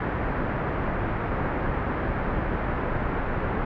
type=low-pass noise; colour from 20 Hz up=pink; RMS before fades=-27 dBFS; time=0-3.65 s; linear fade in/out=5 ms; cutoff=1800 Hz; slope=24 dB/octave; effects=none